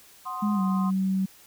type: chord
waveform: sine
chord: C diminished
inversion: second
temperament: equal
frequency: 740 / 1046.5 / 1244.5 Hz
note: Gb5 / C6 / Eb6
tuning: 0 / 0 / 0 cents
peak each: -38 / -32 / -37 dBFS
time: 0.25-0.91 s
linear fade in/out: 20 ms
type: tone with pitch glide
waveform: sine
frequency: 207.7 to 190.46 Hz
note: G#3 to G3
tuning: 0 to -50 cents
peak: -22 dBFS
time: 0.42-1.26 s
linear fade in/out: 10 ms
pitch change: -150 cents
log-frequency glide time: 0.54-0.61 s
effects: white hiss -53 dBFS RMS until 1.46 s